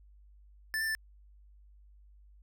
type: tone with pitch steps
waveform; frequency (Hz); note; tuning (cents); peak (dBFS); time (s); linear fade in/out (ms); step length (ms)
square; 1759 / 1780 / 1763; A6 / A6 / A6; -1 / +20 / +3; -31; 0.74-0.95; 0; 70
effects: added 50 Hz sine -55 dBFS peak until 2.42 s